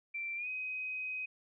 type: tone with pitch glide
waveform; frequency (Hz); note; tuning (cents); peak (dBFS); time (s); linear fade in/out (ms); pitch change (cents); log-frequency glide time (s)
sine; 2349 to 2518; D7 to D#7; 0 to +20; -36; 0.14-1.26; 10; +120; 0.36-0.48
effects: none